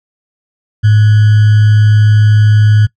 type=tone with sample-and-hold; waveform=sine; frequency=106.5 Hz; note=G#2; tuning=44 cents sharp; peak=-4 dBFS; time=0.83-2.87 s; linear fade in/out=20 ms; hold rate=1575 Hz; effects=noise-tail reverb RT60 0.1 s tail -20 dB re dry + low-pass 4000 Hz 12 dB/octave